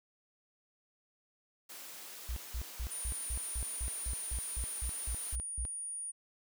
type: high-pass noise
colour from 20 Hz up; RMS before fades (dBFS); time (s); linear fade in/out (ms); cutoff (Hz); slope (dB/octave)
white; -48; 1.69-5.36; 10; 240; 12
type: tone bursts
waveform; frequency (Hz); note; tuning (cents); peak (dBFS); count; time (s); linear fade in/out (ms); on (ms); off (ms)
sine; 58.8; A#1; +16; -34; 14; 2.29-5.652; 0; 73; 180
type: tone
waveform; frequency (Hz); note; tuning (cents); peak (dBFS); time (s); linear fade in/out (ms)
sine; 9530; D9; +24; -38; 2.9-6.12; 20
effects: none